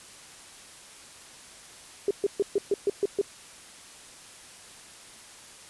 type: tone bursts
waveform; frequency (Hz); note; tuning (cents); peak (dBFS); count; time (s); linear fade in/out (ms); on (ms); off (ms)
sine; 401.6; G4; +42; -20; 8; 2.08-3.214; 2; 28; 130
effects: white hiss -48 dBFS RMS until 5.69 s + resampled to 24000 Hz